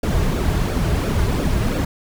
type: noise with flanger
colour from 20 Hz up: brown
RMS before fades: -19 dBFS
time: 0.03-1.85 s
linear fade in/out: 5 ms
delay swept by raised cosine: 0.97 to 4.07 ms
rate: 2.9 Hz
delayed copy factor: -0.6
effects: none